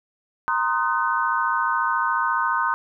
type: chord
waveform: sine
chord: C half-diminished seventh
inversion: third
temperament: equal with one note detuned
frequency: 932.3 / 1046.5 / 1244.5 / 1511.9 Hz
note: Bb5 / C6 / Eb6 / Gb6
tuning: 0 / 0 / 0 / +37 cents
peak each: -25 dBFS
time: 0.48-2.74 s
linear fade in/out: 0 ms
effects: none